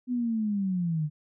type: linear sweep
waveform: sine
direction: down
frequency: 252.6 to 146.6 Hz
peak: -25 dBFS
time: 0.07-1.1 s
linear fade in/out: 50 ms
effects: none